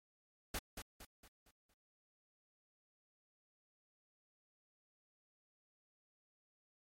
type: noise with echo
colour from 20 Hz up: pink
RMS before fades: -40 dBFS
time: 0.54-0.59 s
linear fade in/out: 5 ms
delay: 230 ms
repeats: 5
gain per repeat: -7 dB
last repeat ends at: 1.74 s
effects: MP3 64 kbps